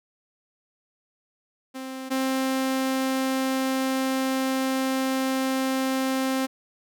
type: tone pair in turn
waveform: sawtooth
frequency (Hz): 262.5 / 263.9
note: C4 / C4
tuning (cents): +6 / +15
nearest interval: unison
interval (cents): 9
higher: second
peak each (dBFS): -29 / -19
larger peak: second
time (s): 1.74-2.1 / 2.1-6.47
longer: second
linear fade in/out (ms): 20
effects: none